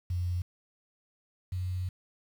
sine tone pair in turn, 88.9 / 91.5 Hz, F2 / F#2, +31 / -19 cents, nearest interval unison, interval 50 cents, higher second, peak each -28 / -30 dBFS, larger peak first, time 0.1-0.42 / 1.52-1.89 s, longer second, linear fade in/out 5 ms, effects 9-bit

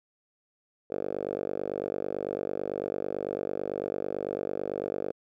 5% pulse tone with band-pass filter, 49 Hz, G1, in tune, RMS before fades -33 dBFS, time 0.9-5.12 s, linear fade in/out 10 ms, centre 480 Hz, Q 2.8, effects none

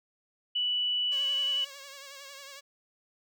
sine tone, 2960 Hz, F#7, in tune, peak -26 dBFS, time 0.55-1.65 s, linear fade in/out 10 ms
5% pulse tone with vibrato, 554.4 Hz, C#5, in tune, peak -33 dBFS, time 1.11-2.61 s, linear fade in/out 20 ms, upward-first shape triangle, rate 11 Hz, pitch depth 63 cents each way
effects none

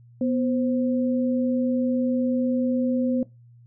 sine tone pair together, 246.8 / 523 Hz, B3 / C5, -1 / -1 cents, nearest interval octave + minor second, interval 1300 cents, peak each -21 / -28 dBFS, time 0.21-3.23 s, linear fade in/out 2 ms, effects noise-tail reverb RT60 0.2 s tail -18 dB re dry + added 119 Hz sine -48 dBFS peak until 3.66 s

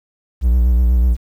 triangle tone with vibrato, 60.7 Hz, B1, 29 cents flat, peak -8 dBFS, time 0.41-1.17 s, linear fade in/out 50 ms, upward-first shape sine, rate 8.1 Hz, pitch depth 73 cents each way, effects 8-bit

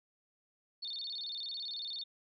sine tone with vibrato, 3992 Hz, B7, 18 cents sharp, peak -38 dBFS, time 0.82-2.04 s, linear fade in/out 10 ms, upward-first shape square, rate 18 Hz, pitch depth 170 cents each way, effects none

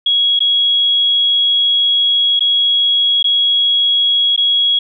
sine tone with dropouts, 3322 Hz, G#7, in tune, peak -10 dBFS, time 0.06-4.79 s, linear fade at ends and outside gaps 5 ms, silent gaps 0.392-0.404 / 2.394-2.406 / 3.228-3.242 / 4.363-4.376 s, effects none

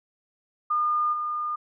sine tone with level steps, 1214 Hz, D#6, 43 cents flat, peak -21 / -26 dBFS, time 0.7-1.56 s, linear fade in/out 10 ms, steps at 1.12 s, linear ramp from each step 20 ms, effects none

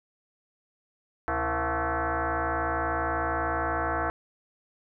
sine tone with frequency modulation, 328.2 Hz, E4, 8 cents flat, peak -25 dBFS, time 1.28-4.1 s, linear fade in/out 0 ms, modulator 200 Hz, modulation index 6.6, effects none

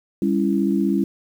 sine chord, C# diminished, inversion second, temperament just, 199.57 / 277.2 / 332.6 Hz, G3 / C#4 / E4, +31 / 0 / +16 cents, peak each -20 / -22 / -22 dBFS, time 0.22-1.04 s, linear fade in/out 2 ms, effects 8-bit

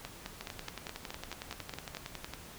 two click trains, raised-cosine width 0.2 ms, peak -22 / -22 dBFS, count 10 / 22, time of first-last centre 0.05-1.949 / 0.41-2.337 s, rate 4.74 / 10.9 Hz, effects pink hiss -50 dBFS RMS until 2.58 s

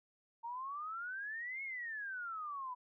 sine exponential two-way sweep, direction up then down, 914 to 2200 to 979 Hz, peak -40 dBFS, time 0.43-2.75 s, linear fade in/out 20 ms, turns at 1.63 s, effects none

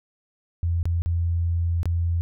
sine tone with dropouts, 85 Hz, F2, 46 cents flat, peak -20 dBFS, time 0.63-2.21 s, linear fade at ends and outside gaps 0 ms, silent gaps 0.83-0.855 / 1.02-1.06 / 1.831-1.856 s, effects none

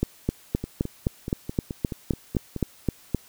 two click trains, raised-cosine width 3 ms, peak -17 / -9 dBFS, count 10 / 13, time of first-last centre 0.64-2.563 / 0.03-3.147 s, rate 4.68 / 3.85 Hz, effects white hiss -53 dBFS RMS until 3.28 s

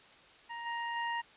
25% pulse tone with level steps, 937 Hz, A#5, 9 cents sharp, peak -36 / -31 / -29 dBFS, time 0.49-1.22 s, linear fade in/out 20 ms, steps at 0.65 / 0.95 s, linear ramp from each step 20 ms, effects white hiss -58 dBFS RMS until 1.36 s + resampled to 8000 Hz

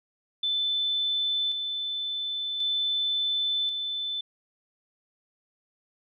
sine tone with tremolo, 3520 Hz, A7, in tune, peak -24 dBFS, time 0.43-4.21 s, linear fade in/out 5 ms, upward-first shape square, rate 0.46 Hz, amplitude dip 40%, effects none

